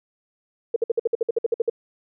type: tone bursts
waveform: sine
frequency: 462.2 Hz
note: A#4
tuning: 15 cents flat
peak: -16 dBFS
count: 13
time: 0.74-1.698 s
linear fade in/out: 5 ms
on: 22 ms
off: 56 ms
effects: none